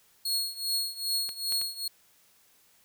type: tone with tremolo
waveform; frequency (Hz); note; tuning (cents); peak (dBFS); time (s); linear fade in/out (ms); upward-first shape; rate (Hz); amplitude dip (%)
sawtooth; 4319; C#8; -46; -22; 0.25-1.88; 5; triangle; 2.5; 90
type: clicks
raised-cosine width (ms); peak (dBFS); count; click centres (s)
0.2; -24; 3; 1.291 / 1.523 / 1.615
effects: white hiss -63 dBFS RMS until 2.84 s